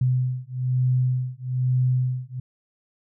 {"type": "beating tone pair", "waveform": "sine", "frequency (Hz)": [126.6, 127.7], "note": ["B2", "C3"], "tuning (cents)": [43, -42], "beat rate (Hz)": 1.1, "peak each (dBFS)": -23, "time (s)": [0.01, 2.4], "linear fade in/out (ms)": 5, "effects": []}